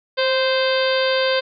harmonic tone with a mistuned harmonic, 520 Hz, C5, 11 cents flat, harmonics 1 / 2 / 3 / 4 / 5 / 6 / 7 / 8 / 9, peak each -18 / -27 / -25 / -30 / -30 / -29 / -28 / -33 / -29 dBFS, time 0.17-1.41 s, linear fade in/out 20 ms, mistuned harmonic 1, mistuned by +20 cents, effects none

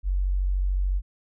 sine tone, 46.82 Hz, F#1, 21 cents sharp, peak -21 dBFS, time 0.03-1.02 s, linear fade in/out 50 ms, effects none

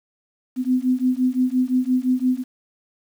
sine beating tone pair, 251.4 / 257.2 Hz, B3 / C4, +31 / -30 cents, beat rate 5.8 Hz, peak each -20 dBFS, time 0.56-2.44 s, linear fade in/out 50 ms, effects 8-bit

